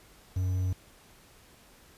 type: tone with quantisation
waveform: triangle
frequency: 92.5 Hz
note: F#2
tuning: in tune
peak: -24 dBFS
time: 0.36-0.73 s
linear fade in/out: 5 ms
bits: 9
effects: pink hiss -57 dBFS RMS until 1.97 s + resampled to 32000 Hz